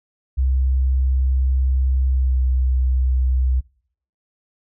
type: tone with pitch glide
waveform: sine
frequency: 65.41 to 64.1 Hz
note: C2 to C2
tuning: 0 to -35 cents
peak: -14 dBFS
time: 0.37-3.61 s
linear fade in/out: 20 ms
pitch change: -35 cents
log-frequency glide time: 2.07-2.43 s
effects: noise-tail reverb RT60 0.6 s tail -25 dB re dry + tanh soft clip ceiling -10 dBFS